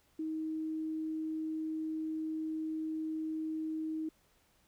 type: tone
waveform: sine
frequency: 315.5 Hz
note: D#4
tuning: 24 cents sharp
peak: -34 dBFS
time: 0.19-4.09 s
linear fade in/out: 5 ms
effects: pink hiss -70 dBFS RMS until 4.67 s